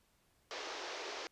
pink band-pass noise, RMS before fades -44 dBFS, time 0.51-1.27 s, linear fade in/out 0 ms, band 340 to 6200 Hz, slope 48 dB/octave, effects pink hiss -73 dBFS RMS until 1.31 s + resampled to 32000 Hz

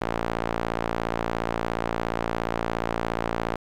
sawtooth tone with band-pass filter, 57.1 Hz, A#1, 35 cents flat, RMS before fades -28 dBFS, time 0.01-3.56 s, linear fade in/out 5 ms, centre 860 Hz, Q 0.7, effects 8-bit

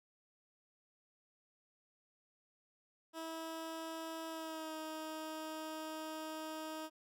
15% pulse tone with pitch glide, 324.4 to 314.1 Hz, E4 to D#4, -28 to +16 cents, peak -36 dBFS, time 3.13-6.9 s, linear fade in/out 50 ms, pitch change -56 cents, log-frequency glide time 4.28-4.77 s, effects none

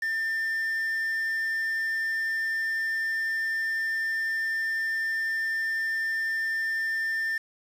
triangle tone with quantisation, 1794 Hz, A6, 33 cents sharp, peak -24 dBFS, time 0.02-7.38 s, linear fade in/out 5 ms, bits 7, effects low-pass 10000 Hz 12 dB/octave

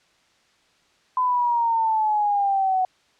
sine exponential sweep, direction down, 1017 to 740 Hz, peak -18 dBFS, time 1.17-2.85 s, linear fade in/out 2 ms, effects white hiss -61 dBFS RMS until 3.19 s + low-pass 5000 Hz 12 dB/octave

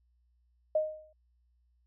sine tone with exponential decay, 620 Hz, D#5, 6 cents flat, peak -22 dBFS, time 0.75-1.13 s, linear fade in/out 5 ms, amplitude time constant 82 ms, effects added 60 Hz sine -67 dBFS peak until 1.86 s

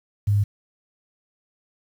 sine tone, 102.3 Hz, G#2, 26 cents flat, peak -16 dBFS, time 0.27-0.44 s, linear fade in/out 10 ms, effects 8-bit

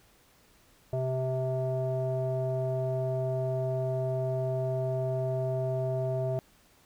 square tone with low-pass filter, 130 Hz, C3, 11 cents flat, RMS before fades -30 dBFS, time 0.93-6.39 s, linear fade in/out 0 ms, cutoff 600 Hz, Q 8.4, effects pink hiss -62 dBFS RMS until 6.85 s

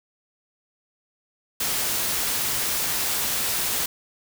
white noise, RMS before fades -25 dBFS, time 1.6-3.86 s, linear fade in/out 5 ms, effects none

